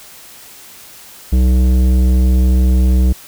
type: tone with tanh clipping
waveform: sine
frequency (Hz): 63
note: B1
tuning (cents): +35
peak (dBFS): -10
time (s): 1.32-3.13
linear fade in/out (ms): 10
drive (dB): 13
effects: white hiss -38 dBFS RMS until 3.27 s